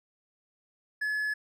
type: tone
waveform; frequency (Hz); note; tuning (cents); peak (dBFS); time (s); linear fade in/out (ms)
triangle; 1708; G#6; +48; -26; 1.01-1.34; 10
effects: none